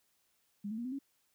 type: tone with pitch steps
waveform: sine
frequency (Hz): 203.9 / 219.8 / 236.9 / 255.4 / 275.3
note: G#3 / A3 / A#3 / C4 / C#4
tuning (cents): -32 / -2 / +28 / -42 / -12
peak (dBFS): -36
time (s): 0.64-0.99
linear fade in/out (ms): 10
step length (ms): 70
effects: white hiss -75 dBFS RMS until 1.34 s